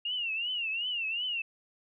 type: tone with vibrato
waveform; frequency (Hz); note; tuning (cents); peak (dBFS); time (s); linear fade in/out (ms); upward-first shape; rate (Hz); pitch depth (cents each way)
sine; 2794; F7; 0; -30; 0.05-1.42; 5; triangle; 2.7; 160
effects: none